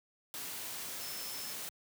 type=tone in noise; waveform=sine; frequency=5274 Hz; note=E8; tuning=in tune; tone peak=-46 dBFS; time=1.01-1.53 s; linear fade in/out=0 ms; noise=white; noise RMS=-42 dBFS; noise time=0.34-1.69 s; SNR=-7 dB; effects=high-pass 100 Hz 12 dB/octave